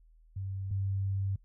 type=tone pair in turn; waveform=sine; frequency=96.6 / 97.5 Hz; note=G2 / G2; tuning=-25 / -9 cents; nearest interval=unison; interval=16 cents; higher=second; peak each=-34 / -29 dBFS; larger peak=second; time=0.36-0.71 / 0.71-1.36 s; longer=second; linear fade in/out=5 ms; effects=noise-tail reverb RT60 0.1 s tail -23 dB re dry + added 40 Hz sine -57 dBFS peak until 1.44 s